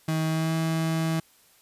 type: tone with pitch glide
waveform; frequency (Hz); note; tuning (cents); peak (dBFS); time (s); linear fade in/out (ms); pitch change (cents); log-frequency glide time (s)
35% pulse; 158.9 to 161.96; D#3 to E3; +37 to -30; -22; 0.08-1.2; 5; +33; 0.27-0.54
effects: white hiss -59 dBFS RMS until 1.61 s + resampled to 32000 Hz